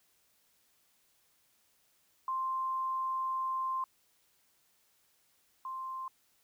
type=tone pair in turn; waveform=sine; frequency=1050 / 1050 Hz; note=C6 / C6; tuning=+6 / +6 cents; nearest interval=unison; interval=0 cents; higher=neither; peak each=-31 / -37 dBFS; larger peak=first; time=2.28-3.84 / 5.65-6.08 s; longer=first; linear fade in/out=2 ms; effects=white hiss -71 dBFS RMS until 6.43 s